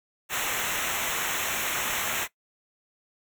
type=noise with comb filter; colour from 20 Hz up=pink; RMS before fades=-29 dBFS; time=0.29-2.28 s; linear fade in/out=50 ms; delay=0.21 ms; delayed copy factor=-0.9; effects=noise-tail reverb RT60 0.1 s tail -18 dB re dry